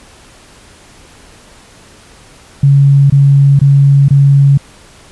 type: tone bursts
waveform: sine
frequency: 139.6 Hz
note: C#3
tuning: 13 cents sharp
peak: -3 dBFS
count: 4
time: 2.63-4.576 s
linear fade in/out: 5 ms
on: 470 ms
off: 22 ms
effects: pink hiss -40 dBFS RMS until 5.11 s + resampled to 24000 Hz